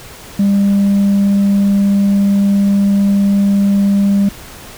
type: tone with tanh clipping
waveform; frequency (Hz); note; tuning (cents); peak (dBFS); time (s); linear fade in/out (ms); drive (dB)
sine; 199.5; G3; +31; -9; 0.39-4.29; 5; 1
effects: pink hiss -34 dBFS RMS until 4.77 s